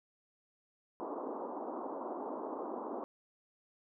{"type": "band-pass noise", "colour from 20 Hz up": "pink", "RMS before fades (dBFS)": -41, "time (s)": [1, 3.04], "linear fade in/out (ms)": 0, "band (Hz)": [250, 1100], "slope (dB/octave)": 48, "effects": []}